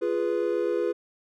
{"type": "chord", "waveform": "triangle", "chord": "F diminished", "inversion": "none", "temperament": "equal with one note detuned", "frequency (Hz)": [347.2, 415.3, 493.9], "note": ["F4", "Ab4", "Cb5"], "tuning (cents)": [-10, 0, 0], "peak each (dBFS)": -26, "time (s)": [0.01, 0.93], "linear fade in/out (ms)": 20, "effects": []}